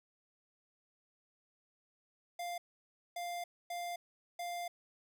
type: tone bursts at uneven times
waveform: square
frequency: 698.5 Hz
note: F5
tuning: in tune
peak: -39 dBFS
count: 4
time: 2.39-2.58 / 3.16-3.44 / 3.7-3.96 / 4.39-4.68 s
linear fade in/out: 5 ms
effects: none